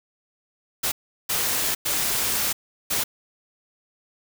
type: noise bursts at uneven times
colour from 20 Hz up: white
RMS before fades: -24 dBFS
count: 4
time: 0.83-0.92 / 1.29-1.75 / 1.85-2.53 / 2.9-3.04 s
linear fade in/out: 10 ms
effects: none